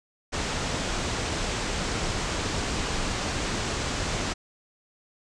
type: low-pass noise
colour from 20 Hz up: pink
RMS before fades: -29 dBFS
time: 0.32-4.34 s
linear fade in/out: 20 ms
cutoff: 8100 Hz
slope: 48 dB/octave
effects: none